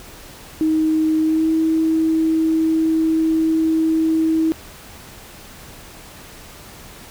sine tone with pitch glide, 314.6 to 320.7 Hz, D#4 to E4, +19 to -48 cents, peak -14 dBFS, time 0.61-4.52 s, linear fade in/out 0 ms, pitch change +33 cents, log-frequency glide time 1.23-1.5 s, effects pink hiss -40 dBFS RMS until 7.1 s

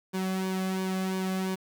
sawtooth tone with flanger, 188.3 Hz, F#3, 31 cents sharp, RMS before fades -30 dBFS, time 0.13-1.56 s, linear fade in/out 20 ms, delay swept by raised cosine 1.5 to 2.18 ms, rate 2.9 Hz, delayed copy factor -0.65, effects 9-bit

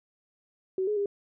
sine tone with pitch steps, 377.4 / 420.5 / 403.7 Hz, F#4 / G#4 / G#4, +34 / +22 / -49 cents, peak -25 dBFS, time 0.78-1.059 s, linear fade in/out 2 ms, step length 93 ms, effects none

